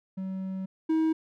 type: tone pair in turn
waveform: triangle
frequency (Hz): 189.7 / 319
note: F#3 / D#4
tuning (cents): +43 / +43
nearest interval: major sixth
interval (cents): 900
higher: second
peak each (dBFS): -29 / -20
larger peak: second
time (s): 0.17-0.66 / 0.89-1.13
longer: first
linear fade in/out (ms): 10
effects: none